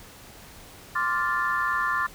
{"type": "chord", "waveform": "sine", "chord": "D minor seventh", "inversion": "third", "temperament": "equal with one note detuned", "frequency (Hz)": [1046.5, 1169.9, 1396.9, 1760], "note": ["C6", "D6", "F6", "A6"], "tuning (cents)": [0, -7, 0, 0], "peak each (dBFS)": [-28, -28, -29, -27], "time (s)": [0.95, 2.07], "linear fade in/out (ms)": 10, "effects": ["tanh soft clip ceiling -13 dBFS", "pink hiss -47 dBFS RMS until 2.14 s"]}